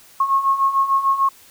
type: beating tone pair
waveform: sine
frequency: 1084 / 1090.7 Hz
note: C#6 / C#6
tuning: -39 / -28 cents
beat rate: 6.7 Hz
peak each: -21 / -16 dBFS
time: 0.2-1.29 s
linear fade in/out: 5 ms
effects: white hiss -48 dBFS RMS until 1.5 s